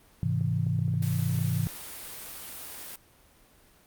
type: chord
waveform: sine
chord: Ab augmented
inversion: none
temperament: equal with one note detuned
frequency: 103.83 / 130.81 / 162.83 Hz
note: Ab2 / C3 / E3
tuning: 0 / 0 / -21 cents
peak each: -29 dBFS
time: 0.23-1.67 s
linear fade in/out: 0 ms
type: clicks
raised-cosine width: 2 ms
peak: -35 dBFS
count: 10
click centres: 0.41 / 0.667 / 0.791 / 0.88 / 0.94 / 1.023 / 1.192 / 1.296 / 1.351 / 1.388 s
type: noise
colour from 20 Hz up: white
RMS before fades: -41 dBFS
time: 1.02-2.96 s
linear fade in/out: 5 ms
effects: pink hiss -59 dBFS RMS until 3.86 s + Opus 32 kbps